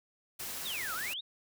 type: noise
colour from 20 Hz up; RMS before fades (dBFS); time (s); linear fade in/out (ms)
white; -40; 0.39-1.14; 10
type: exponential two-way sweep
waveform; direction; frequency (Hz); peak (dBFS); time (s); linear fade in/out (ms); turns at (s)
sine; down then up; 3900 to 1239 to 3900; -36; 0.65-1.21; 10; 0.94
effects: none